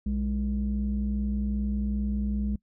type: tone pair together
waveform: sine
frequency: 61.3 / 206.4 Hz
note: B1 / G#3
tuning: -12 / -10 cents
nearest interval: octave + major sixth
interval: 2102 cents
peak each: -27 dBFS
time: 0.06-2.56 s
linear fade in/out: 5 ms
effects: noise-tail reverb RT60 0.1 s tail -23 dB re dry + tanh soft clip ceiling -20 dBFS